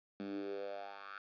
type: tone with high-pass filter sweep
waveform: 10% pulse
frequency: 99.4 Hz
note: G2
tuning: 25 cents sharp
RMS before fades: -44 dBFS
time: 0.2-1.18 s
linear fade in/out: 0 ms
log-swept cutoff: 220 to 1400 Hz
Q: 5.1
effects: resampled to 11025 Hz + 12-bit